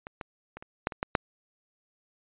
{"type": "clicks", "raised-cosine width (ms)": 0.5, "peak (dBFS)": [-24, -21, -26, -28, -10, -23, -13, -6], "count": 8, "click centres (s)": [0.069, 0.212, 0.57, 0.625, 0.871, 0.922, 1.029, 1.152], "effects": ["resampled to 8000 Hz"]}